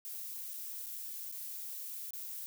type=noise with dropouts; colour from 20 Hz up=violet; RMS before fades=-43 dBFS; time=0.05-2.46 s; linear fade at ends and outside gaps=0 ms; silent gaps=0.535-0.539 / 0.861-0.867 / 1.315-1.324 / 2.107-2.134 s; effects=none